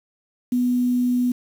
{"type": "tone with quantisation", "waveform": "sine", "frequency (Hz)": 246.9, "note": "B3", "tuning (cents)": 0, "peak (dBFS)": -17, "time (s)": [0.52, 1.32], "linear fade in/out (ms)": 5, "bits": 7, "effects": []}